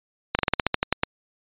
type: slowing click train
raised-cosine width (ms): 0.3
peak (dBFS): -3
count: 11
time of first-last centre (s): 0.35-1.034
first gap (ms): 39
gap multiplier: 1.12
effects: resampled to 8000 Hz